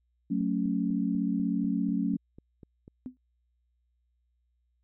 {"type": "chord", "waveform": "sine", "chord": "F# minor", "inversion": "none", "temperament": "just", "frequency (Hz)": [185, 222, 277.5], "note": ["F#3", "A3", "C#4"], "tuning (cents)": [0, 16, 2], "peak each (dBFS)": -30, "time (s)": [0.3, 2.17], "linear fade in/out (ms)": 10}
{"type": "click train", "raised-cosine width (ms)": 3, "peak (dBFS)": -35, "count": 11, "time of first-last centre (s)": [0.41, 2.879], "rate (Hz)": 4.05}
{"type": "tone with exponential decay", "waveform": "sine", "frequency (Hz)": 253.5, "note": "B3", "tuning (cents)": 45, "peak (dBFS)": -31, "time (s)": [3.06, 3.17], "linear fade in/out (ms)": 0, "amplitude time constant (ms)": 23}
{"effects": ["added 60 Hz sine -70 dBFS peak until 4.83 s"]}